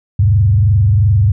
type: tone with frequency modulation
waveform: sine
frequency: 101 Hz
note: G#2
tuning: 48 cents flat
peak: -7 dBFS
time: 0.19-1.32 s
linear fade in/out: 5 ms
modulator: 22.8 Hz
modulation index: 0.75
effects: none